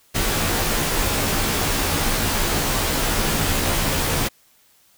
pink noise with comb filter, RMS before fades -21 dBFS, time 0.14-4.29 s, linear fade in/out 20 ms, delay 16 ms, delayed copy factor -0.8, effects white hiss -57 dBFS RMS until 4.97 s

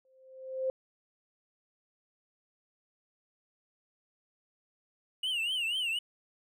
sine tone with exponential growth, 523.3 Hz, C5, in tune, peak -26 dBFS, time 0.05-0.7 s, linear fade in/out 1 ms, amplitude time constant 140 ms
triangle tone with vibrato, 2879 Hz, F#7, 48 cents flat, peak -28 dBFS, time 5.23-5.99 s, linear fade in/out 5 ms, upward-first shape triangle, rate 4.1 Hz, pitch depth 170 cents each way
effects none

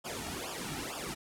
pink noise with flanger, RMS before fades -39 dBFS, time 0.04-1.15 s, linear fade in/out 20 ms, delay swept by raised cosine 0.48 to 1.98 ms, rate 2.2 Hz, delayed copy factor -1, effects low-pass 12000 Hz 12 dB/octave

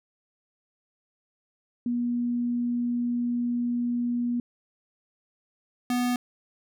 sine / square tone pair in turn, 240.9 / 246.1 Hz, B3 / B3, -43 / -6 cents, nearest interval unison, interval 37 cents, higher second, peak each -24 dBFS, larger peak neither, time 1.86-4.4 / 5.9-6.16 s, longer first, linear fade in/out 2 ms, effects none

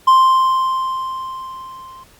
triangle tone with level ramp, 1046.5 Hz, C6, in tune, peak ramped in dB -4 to -34 dBFS, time 0.07-2.04 s, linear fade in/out 10 ms, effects pink hiss -49 dBFS RMS until 2.19 s + Opus 48 kbps

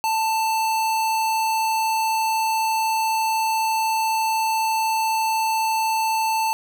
square tone, 886 Hz, A5, 12 cents sharp, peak -20 dBFS, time 0.04-6.53 s, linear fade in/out 0 ms, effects none

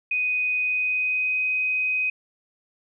sine tone with pitch glide, 2495 to 2512 Hz, D#7 to D#7, +4 to +16 cents, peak -21 dBFS, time 0.11-2.1 s, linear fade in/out 5 ms, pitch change +12 cents, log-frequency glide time 0.59-1.42 s, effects none

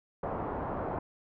white low-pass noise, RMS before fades -35 dBFS, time 0.23-0.99 s, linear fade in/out 5 ms, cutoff 1000 Hz, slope 24 dB/octave, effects none

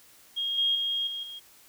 sine tone with level steps, 3254 Hz, G#7, 36 cents flat, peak -27 / -22 / -26 / -32 / -38 dBFS, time 0.36-1.4 s, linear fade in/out 20 ms, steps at 0.58 / 0.75 / 1.07 / 1.23 s, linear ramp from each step 2 ms, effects white hiss -56 dBFS RMS until 1.68 s

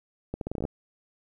accelerating click train, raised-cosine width 2 ms, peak -18 dBFS, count 10, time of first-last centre 0.34-0.652 s, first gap 72 ms, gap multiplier 0.8, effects 10-bit

